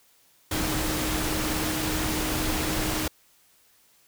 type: tone in noise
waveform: sine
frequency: 311.1 Hz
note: D#4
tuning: in tune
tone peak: -31 dBFS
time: 0.51-3.08 s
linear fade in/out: 5 ms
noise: pink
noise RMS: -28 dBFS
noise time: 0.51-3.08 s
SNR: -6 dB
effects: white hiss -61 dBFS RMS until 4.07 s